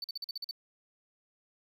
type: tone bursts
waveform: triangle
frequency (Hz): 4522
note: C#8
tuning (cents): +34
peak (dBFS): -34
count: 8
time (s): 0.02-0.511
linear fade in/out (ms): 2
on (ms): 22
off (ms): 45
effects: none